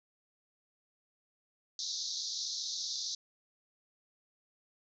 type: band-pass noise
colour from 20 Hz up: pink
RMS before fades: -38 dBFS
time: 1.79-3.15 s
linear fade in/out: 2 ms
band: 3700 to 6400 Hz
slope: 96 dB/octave
effects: none